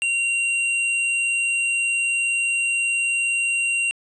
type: tone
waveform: square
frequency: 2759 Hz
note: F7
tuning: 22 cents flat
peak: -20 dBFS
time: 0.02-3.91 s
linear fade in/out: 0 ms
effects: resampled to 24000 Hz + 10-bit